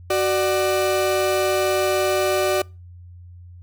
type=tone pair together; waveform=35% pulse; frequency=374.2 / 594 Hz; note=F#4 / D5; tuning=+20 / +20 cents; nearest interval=minor sixth; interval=800 cents; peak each=-19 / -19 dBFS; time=0.1-2.62 s; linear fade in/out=5 ms; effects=noise-tail reverb RT60 0.3 s tail -26 dB re dry + added 88 Hz sine -39 dBFS peak until 3.62 s

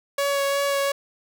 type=tone with vibrato; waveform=sawtooth; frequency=560 Hz; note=C#5; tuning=18 cents sharp; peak=-17 dBFS; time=0.18-0.92 s; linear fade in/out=5 ms; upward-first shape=sine; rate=2.8 Hz; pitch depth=12 cents each way; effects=none

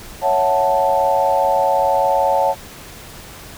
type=chord; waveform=sine; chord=F# minor seventh; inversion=second; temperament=equal; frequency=554.4 / 659.3 / 740 / 880 Hz; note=C#5 / E5 / F#5 / A5; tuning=0 / 0 / 0 / 0 cents; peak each=-18 / -22 / -19 / -17 dBFS; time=0.21-2.55 s; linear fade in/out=50 ms; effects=pink hiss -37 dBFS RMS until 3.57 s

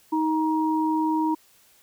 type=tone pair together; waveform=sine; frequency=314.6 / 944.8 Hz; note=D#4 / A#5; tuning=+19 / +23 cents; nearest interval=octave + perfect fifth; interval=1904 cents; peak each=-22 / -25 dBFS; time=0.12-1.35 s; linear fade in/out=10 ms; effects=white hiss -58 dBFS RMS until 1.82 s

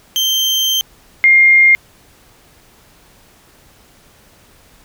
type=tone pair in turn; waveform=35% pulse / sine; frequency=3136 / 2120 Hz; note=G7 / C7; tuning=0 / +22 cents; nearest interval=perfect fifth; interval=678 cents; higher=first; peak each=-11 / -5 dBFS; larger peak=second; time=0.16-0.81 / 1.24-1.75 s; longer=first; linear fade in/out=0 ms; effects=pink hiss -48 dBFS RMS until 4.84 s

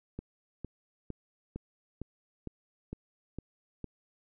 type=click train; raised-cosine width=3 ms; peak=-25 dBFS; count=9; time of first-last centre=0.19-3.843 s; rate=2.19 Hz; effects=none

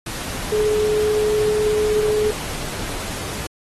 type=tone in noise; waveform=sine; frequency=424.8 Hz; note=G#4; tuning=39 cents sharp; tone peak=-16 dBFS; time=0.52-2.31 s; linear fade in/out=5 ms; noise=pink; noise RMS=-29 dBFS; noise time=0.06-3.47 s; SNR=+10 dB; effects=AAC 32 kbps

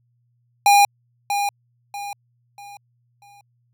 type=tone with echo; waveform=square; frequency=811 Hz; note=G#5; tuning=41 cents flat; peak=-11 dBFS; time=0.66-0.85 s; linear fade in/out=2 ms; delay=640 ms; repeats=4; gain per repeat=-9 dB; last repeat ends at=3.41 s; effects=added 120 Hz sine -62 dBFS peak until 3.73 s

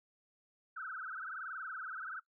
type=tone with frequency modulation; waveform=sine; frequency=1420 Hz; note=F6; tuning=28 cents sharp; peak=-40 dBFS; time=0.76-2.2 s; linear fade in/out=10 ms; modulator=21.2 Hz; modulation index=6.9; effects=noise-tail reverb RT60 0.1 s tail -19 dB re dry

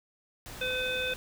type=noise; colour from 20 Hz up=pink; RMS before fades=-44 dBFS; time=0.46-1.16 s; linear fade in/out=0 ms
type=harmonic tone; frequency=508 Hz; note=B4; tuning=49 cents sharp; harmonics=1 / 3 / 5 / 7; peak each=-34 / -35 / -34 / -35 dBFS; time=0.61-1.14 s; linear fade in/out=5 ms
effects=none

